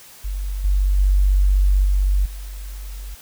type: tone with level steps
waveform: sine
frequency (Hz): 47.92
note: G1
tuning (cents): -39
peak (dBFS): -22 / -14 / -12 / -14 / -29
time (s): 0.24-3.15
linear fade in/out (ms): 10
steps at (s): 0.64 / 0.98 / 1.84 / 2.25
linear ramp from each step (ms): 10
effects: white hiss -44 dBFS RMS until 3.21 s